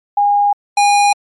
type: tone pair in turn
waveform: sine / square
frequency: 816 / 816 Hz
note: G#5 / G#5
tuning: -31 / -31 cents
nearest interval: unison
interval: 0 cents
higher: neither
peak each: -9 dBFS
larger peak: neither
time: 0.17-0.53 / 0.77-1.13 s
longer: neither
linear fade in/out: 5 ms
effects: MP3 48 kbps